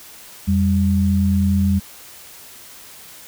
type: tone pair together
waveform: sine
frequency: 86.7 / 196 Hz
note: F2 / G3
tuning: -12 / 0 cents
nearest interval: octave + major second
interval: 1412 cents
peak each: -17 / -16 dBFS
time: 0.47-1.8 s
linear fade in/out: 20 ms
effects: white hiss -41 dBFS RMS until 3.27 s